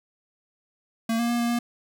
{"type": "tone with pitch steps", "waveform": "square", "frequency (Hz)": [227.2, 235.5, 238.1, 236, 237.9], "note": ["A#3", "A#3", "A#3", "A#3", "A#3"], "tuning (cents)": [-44, 18, 37, 22, 35], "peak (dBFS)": -23, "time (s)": [1.09, 1.59], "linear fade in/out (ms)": 5, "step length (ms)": 100, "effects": ["10-bit"]}